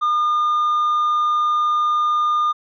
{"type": "tone with tanh clipping", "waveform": "triangle", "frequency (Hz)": 1213, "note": "D#6", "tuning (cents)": -44, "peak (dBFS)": -16, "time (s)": [0.01, 2.53], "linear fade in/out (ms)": 20, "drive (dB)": 7, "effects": []}